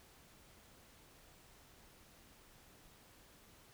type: silence
effects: pink hiss -63 dBFS RMS until 3.73 s